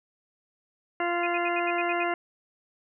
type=harmonic tone; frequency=346.8 Hz; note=F4; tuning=12 cents flat; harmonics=1 / 2 / 3 / 4 / 5 / 6 / 8; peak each=-30 / -29 / -34 / -34 / -37 / -34 / -40 dBFS; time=1-2.14 s; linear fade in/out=2 ms
type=tone bursts; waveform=sine; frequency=2489 Hz; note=D#7; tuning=in tune; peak=-29 dBFS; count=8; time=1.23-2.037 s; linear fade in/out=5 ms; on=37 ms; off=73 ms
effects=none